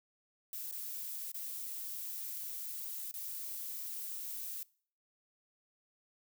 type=noise with dropouts; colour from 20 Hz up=violet; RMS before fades=-42 dBFS; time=0.53-4.63 s; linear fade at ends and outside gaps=1 ms; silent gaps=0.713-0.724 / 1.317-1.344 / 3.112-3.14 s; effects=noise-tail reverb RT60 0.5 s tail -23 dB re dry